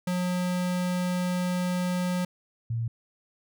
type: tone pair in turn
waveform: square / sine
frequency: 180 / 115.28 Hz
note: F#3 / A#2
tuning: -47 / -19 cents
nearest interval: minor sixth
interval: 772 cents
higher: first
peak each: -26 dBFS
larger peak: neither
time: 0.07-2.25 / 2.7-2.88 s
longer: first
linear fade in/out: 5 ms
effects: none